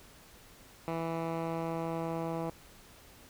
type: tone with low-pass filter sweep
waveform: 10% pulse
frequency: 164.81 Hz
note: E3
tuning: in tune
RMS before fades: -35 dBFS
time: 0.88-2.5 s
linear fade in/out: 0 ms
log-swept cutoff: 2000 to 1100 Hz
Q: 0.71
effects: pink hiss -56 dBFS RMS until 3.29 s